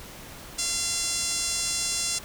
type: tone with band-pass filter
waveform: 5% pulse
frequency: 687 Hz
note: F5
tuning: 29 cents flat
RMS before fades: -28 dBFS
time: 0.58-2.19 s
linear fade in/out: 10 ms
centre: 7500 Hz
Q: 1
effects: pink hiss -43 dBFS RMS until 2.24 s